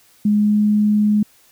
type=tone with pitch glide; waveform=sine; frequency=208.6 to 209.8 Hz; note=G#3 to G#3; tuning=+8 to +18 cents; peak=-12 dBFS; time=0.25-1.23 s; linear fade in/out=5 ms; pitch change=+10 cents; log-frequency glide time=0.36-0.58 s; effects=white hiss -53 dBFS RMS until 1.51 s